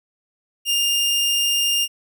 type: tone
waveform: sawtooth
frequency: 2809 Hz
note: F7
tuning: 9 cents sharp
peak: -14 dBFS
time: 0.65-1.88 s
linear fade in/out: 50 ms
effects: none